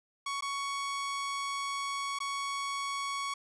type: tone with dropouts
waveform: sawtooth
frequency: 1115 Hz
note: C#6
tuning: 10 cents sharp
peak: -29 dBFS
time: 0.26-3.34 s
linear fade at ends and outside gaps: 5 ms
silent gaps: 0.409-0.422 / 2.189-2.202 s
effects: resampled to 22050 Hz + 10-bit